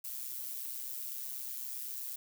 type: noise with amplitude modulation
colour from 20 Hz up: violet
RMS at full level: -38 dBFS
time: 0.04-2.16 s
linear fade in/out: 5 ms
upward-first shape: sine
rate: 128 Hz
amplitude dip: 65%
effects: none